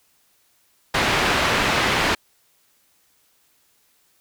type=low-pass noise; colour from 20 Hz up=white; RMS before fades=-20 dBFS; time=0.94-2.15 s; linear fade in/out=5 ms; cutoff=2400 Hz; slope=12 dB/octave; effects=white hiss -62 dBFS RMS until 4.2 s